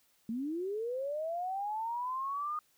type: linear sweep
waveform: sine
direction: up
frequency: 216.1 to 1235 Hz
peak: -33 dBFS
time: 0.29-2.59 s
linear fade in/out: 2 ms
effects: white hiss -70 dBFS RMS until 2.77 s